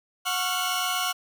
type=tone cluster; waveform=sawtooth; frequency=730 / 1103 / 1378 / 2968 Hz; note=F#5 / C#6 / F6 / F#7; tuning=-24 / -9 / -24 / +5 cents; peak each=-27 dBFS; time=0.25-1.13 s; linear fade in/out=20 ms; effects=none